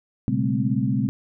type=tone cluster; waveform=sine; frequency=121.3 / 137.1 / 199.2 / 217.3 / 260.6 Hz; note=B2 / C#3 / G3 / A3 / C4; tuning=-31 / -19 / +28 / -21 / -7 cents; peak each=-26 dBFS; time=0.28-1.09 s; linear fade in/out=0 ms; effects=none